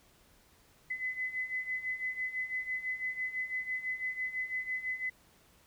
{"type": "beating tone pair", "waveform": "sine", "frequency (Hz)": [2017, 2023], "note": ["B6", "B6"], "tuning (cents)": [36, 41], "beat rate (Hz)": 6, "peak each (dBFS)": [-39, -35], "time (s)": [0.9, 5.1], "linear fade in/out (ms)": 10, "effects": ["pink hiss -64 dBFS RMS until 5.66 s"]}